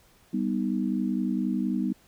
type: chord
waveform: sine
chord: G augmented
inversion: none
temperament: equal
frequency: 196 / 246.9 / 311.1 Hz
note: G3 / B3 / D#4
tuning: 0 / 0 / 0 cents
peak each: -28 / -28 / -31 dBFS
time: 0.33-1.93 s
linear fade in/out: 10 ms
effects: pink hiss -60 dBFS RMS until 2.07 s